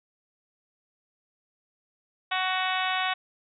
harmonic tone with a mistuned harmonic, 372.5 Hz, F#4, 12 cents sharp, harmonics 2 / 3 / 4 / 5 / 6 / 7 / 8 / 9 / 10, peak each -30 / -32 / -33 / -34 / -35 / -35 / -36 / -37 / -37 dBFS, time 2.31-3.14 s, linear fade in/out 10 ms, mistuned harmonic 9, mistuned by +17 cents, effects none

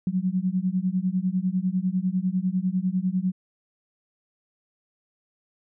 sine beating tone pair, 180 / 190 Hz, F#3 / F#3, -47 / +46 cents, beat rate 10 Hz, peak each -25 dBFS, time 0.07-3.32 s, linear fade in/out 2 ms, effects none

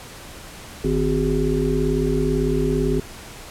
harmonic tone with a mistuned harmonic, 51.3 Hz, G#1, 21 cents flat, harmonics 1 / 3 / 5 / 7 / 8, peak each -24 / -24 / -24 / -24 / -24 dBFS, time 0.84-3 s, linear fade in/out 5 ms, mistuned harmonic 7, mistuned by +63 cents, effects pink hiss -39 dBFS RMS until 3.5 s + low-pass 12000 Hz 12 dB/octave

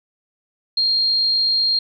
sine tone, 4218 Hz, C8, 13 cents sharp, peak -15 dBFS, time 0.77-1.79 s, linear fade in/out 5 ms, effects none

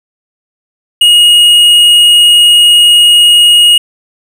sine tone with tanh clipping, 2878 Hz, F#7, 49 cents flat, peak -3 dBFS, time 1.01-3.78 s, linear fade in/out 5 ms, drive 9 dB, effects none

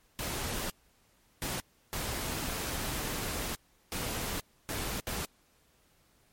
pink noise bursts at uneven times, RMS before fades -35 dBFS, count 6, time 0.19-0.7 / 1.42-1.6 / 1.93-3.55 / 3.92-4.4 / 4.69-5 / 5.07-5.25 s, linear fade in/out 0 ms, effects pink hiss -67 dBFS RMS until 6.32 s + MP3 64 kbps

